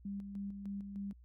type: tone with tremolo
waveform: sine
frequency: 199.2 Hz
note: G3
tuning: 28 cents sharp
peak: -38 dBFS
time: 0.05-1.13 s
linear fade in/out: 5 ms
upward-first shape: square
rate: 3.3 Hz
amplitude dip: 45%
effects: added 60 Hz sine -56 dBFS peak until 1.24 s